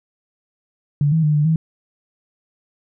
sine tone with pitch steps, 145.1 / 160.9 / 151 / 148.6 / 160.5 Hz, D3 / E3 / D3 / D3 / E3, -21 / -42 / +48 / +21 / -46 cents, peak -13 dBFS, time 1.01-1.56 s, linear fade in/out 2 ms, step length 110 ms, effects none

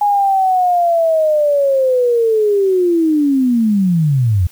sine linear sweep, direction down, 830.6 to 83.3 Hz, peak -10 dBFS, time 0.01-4.47 s, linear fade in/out 5 ms, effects white hiss -45 dBFS RMS until 4.51 s

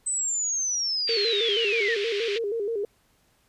sine linear sweep, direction down, 8150 to 1760 Hz, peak -24 dBFS, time 0.06-1.95 s, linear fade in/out 10 ms
pink band-pass noise, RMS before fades -33 dBFS, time 1.07-2.39 s, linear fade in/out 20 ms, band 2200 to 3800 Hz, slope 24 dB/octave
sine tone with vibrato, 431.9 Hz, A4, 32 cents flat, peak -25 dBFS, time 1.09-2.85 s, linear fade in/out 2 ms, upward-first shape square, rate 6.3 Hz, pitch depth 110 cents each way
effects pink hiss -65 dBFS RMS until 3.48 s + resampled to 32000 Hz

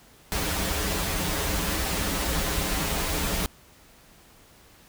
pink noise with comb filter, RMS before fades -27 dBFS, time 0.32-3.46 s, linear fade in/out 0 ms, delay 8.3 ms, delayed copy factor -0.9, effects pink hiss -54 dBFS RMS until 4.88 s

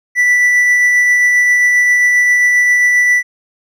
triangle tone with tremolo, 1970 Hz, B6, 5 cents flat, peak -5 dBFS, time 0.15-3.23 s, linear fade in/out 50 ms, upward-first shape triangle, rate 7.5 Hz, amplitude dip 25%, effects none

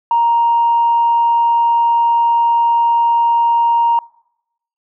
sine tone, 935 Hz, A#5, 5 cents sharp, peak -9 dBFS, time 0.11-3.99 s, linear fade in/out 2 ms, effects noise-tail reverb RT60 0.8 s tail -23 dB re dry + tanh soft clip ceiling -5 dBFS

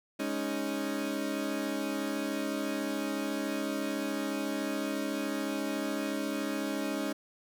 30% pulse chord, Ab suspended fourth, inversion none, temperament equal, 207.7 / 277.2 / 311.1 Hz, Ab3 / Db4 / Eb4, 0 / 0 / 0 cents, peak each -35 / -32 / -33 dBFS, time 0.19-7.13 s, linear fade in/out 10 ms, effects none

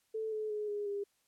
sine tone with pitch steps, 440 / 430.7 / 421.6 / 412.7 / 403.9 Hz, A4 / A4 / G#4 / G#4 / G#4, 0 / -37 / +26 / -11 / -48 cents, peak -34 dBFS, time 0.14-1.04 s, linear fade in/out 10 ms, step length 180 ms, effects white hiss -75 dBFS RMS until 1.27 s + low-pass 12000 Hz 12 dB/octave

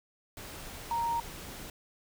sine tone in noise, 932.3 Hz, A#5, in tune, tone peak -28 dBFS, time 0.91-1.2 s, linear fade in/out 2 ms, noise pink, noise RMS -44 dBFS, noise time 0.37-1.7 s, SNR +13 dB, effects none

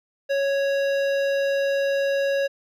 sine tone with hard clipping, 554 Hz, C#5, 1 cent flat, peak -22 dBFS, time 0.29-2.48 s, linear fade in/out 20 ms, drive 14 dB, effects none

